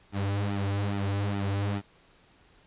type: tone with flanger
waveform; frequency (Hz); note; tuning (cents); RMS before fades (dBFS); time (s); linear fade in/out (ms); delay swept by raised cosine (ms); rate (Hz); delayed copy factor
sawtooth; 100.2; G2; +38; -29; 0.12-1.82; 50; 1.8 to 5.7; 2.4; -0.9
effects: pink hiss -60 dBFS RMS until 2.66 s + resampled to 8000 Hz